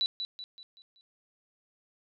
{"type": "tone with echo", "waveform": "sine", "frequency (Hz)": 3951, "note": "B7", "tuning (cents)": 0, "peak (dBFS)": -25, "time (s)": [0.01, 0.06], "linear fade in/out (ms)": 0, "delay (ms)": 190, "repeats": 5, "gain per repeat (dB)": -7, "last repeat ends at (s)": 1.01, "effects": []}